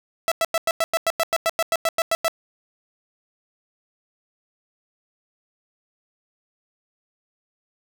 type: tone bursts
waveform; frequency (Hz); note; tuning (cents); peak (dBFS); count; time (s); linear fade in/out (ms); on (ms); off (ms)
sawtooth; 660; E5; +2; -14; 16; 0.28-2.281; 0; 36; 95
effects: none